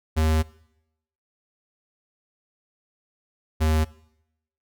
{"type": "tone pair in turn", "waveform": "square", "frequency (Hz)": [78.8, 78.39], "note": ["D#2", "D#2"], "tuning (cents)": [23, 13], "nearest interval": "unison", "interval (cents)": 10, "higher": "first", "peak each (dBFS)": -19, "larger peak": "neither", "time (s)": [[0.16, 0.43], [3.6, 3.85]], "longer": "first", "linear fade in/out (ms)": 20, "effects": ["noise-tail reverb RT60 0.8 s tail -21 dB re dry"]}